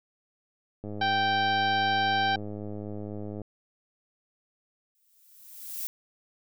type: click train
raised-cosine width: 2 ms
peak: -25 dBFS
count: 269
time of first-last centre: 0.84-3.417 s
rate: 104 Hz
type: harmonic tone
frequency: 781 Hz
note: G5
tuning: 7 cents flat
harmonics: 1 / 2 / 3 / 4 / 5 / 6 / 7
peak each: -25 / -29 / -38 / -34 / -36 / -41 / -45 dBFS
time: 1.01-2.36 s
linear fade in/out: 5 ms
type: noise with exponential growth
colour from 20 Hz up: violet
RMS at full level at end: -32 dBFS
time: 4.95-5.87 s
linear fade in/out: 0 ms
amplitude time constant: 200 ms
effects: none

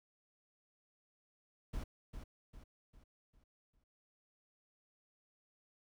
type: noise with echo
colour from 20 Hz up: brown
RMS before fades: -40 dBFS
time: 1.73-1.84 s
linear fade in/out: 10 ms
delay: 400 ms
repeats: 5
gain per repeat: -7 dB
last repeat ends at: 3.84 s
effects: none

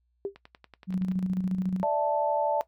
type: tone with exponential decay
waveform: sine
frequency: 396.6 Hz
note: G4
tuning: 20 cents sharp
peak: -24 dBFS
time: 0.25-0.35 s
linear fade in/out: 1 ms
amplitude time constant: 21 ms
type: click train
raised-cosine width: 0.3 ms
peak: -31 dBFS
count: 9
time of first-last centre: 0.36-1.115 s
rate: 10.6 Hz
type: tone with tremolo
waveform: sine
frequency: 185.6 Hz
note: F#3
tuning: 6 cents sharp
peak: -23 dBFS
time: 0.87-1.85 s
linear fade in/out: 50 ms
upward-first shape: square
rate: 14 Hz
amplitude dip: 45%
type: chord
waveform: sine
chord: D suspended second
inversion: none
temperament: equal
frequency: 587.3 / 659.3 / 880 Hz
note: D5 / E5 / A5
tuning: 0 / 0 / 0 cents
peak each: -27 / -29 / -27 dBFS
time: 1.83-2.61 s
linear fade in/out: 0 ms
effects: noise-tail reverb RT60 0.1 s tail -17 dB re dry + added 60 Hz sine -69 dBFS peak until 2.67 s

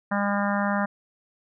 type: harmonic tone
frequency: 202 Hz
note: G#3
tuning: 48 cents flat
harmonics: 1 / 3 / 4 / 5 / 6 / 7 / 8 / 9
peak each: -25 / -30 / -31 / -32 / -33 / -33 / -34 / -35 dBFS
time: 0.11-0.86 s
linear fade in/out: 10 ms
effects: none

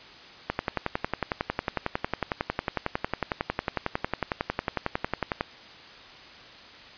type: click train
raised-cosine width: 0.5 ms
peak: -10 dBFS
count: 55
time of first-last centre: 0.5-5.409 s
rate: 11 Hz
effects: white hiss -47 dBFS RMS until 6.97 s + resampled to 11025 Hz

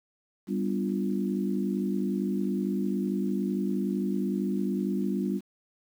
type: chord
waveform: sine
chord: G dominant seventh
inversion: none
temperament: equal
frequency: 196 / 246.9 / 293.7 / 349.2 Hz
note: G3 / B3 / D4 / F4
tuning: 0 / 0 / 0 / 0 cents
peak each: -28 / -33 / -34 / -34 dBFS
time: 0.47-5.41 s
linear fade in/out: 50 ms
effects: 9-bit

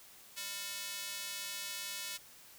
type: tone with high-pass filter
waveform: square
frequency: 199.4 Hz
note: G3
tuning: 30 cents sharp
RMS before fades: -42 dBFS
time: 0.36-2.18 s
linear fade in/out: 20 ms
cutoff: 3100 Hz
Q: 0.71
effects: white hiss -57 dBFS RMS until 2.58 s

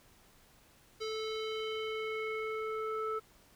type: tone with low-pass filter sweep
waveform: square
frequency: 437.5 Hz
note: A4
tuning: 10 cents flat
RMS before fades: -37 dBFS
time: 1-3.2 s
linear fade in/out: 20 ms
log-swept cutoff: 4700 to 1300 Hz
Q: 3.2
effects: pink hiss -63 dBFS RMS until 3.55 s

